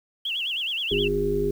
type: tone with vibrato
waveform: sine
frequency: 3000 Hz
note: F#7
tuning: 23 cents sharp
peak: -25 dBFS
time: 0.25-1.08 s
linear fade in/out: 5 ms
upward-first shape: sine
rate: 9.5 Hz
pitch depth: 210 cents each way
type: harmonic tone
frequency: 50.6 Hz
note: G#1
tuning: 44 cents flat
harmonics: 1 / 3 / 5 / 7 / 8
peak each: -31 / -32 / -32 / -30 / -23 dBFS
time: 0.91-1.51 s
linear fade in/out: 5 ms
effects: 8-bit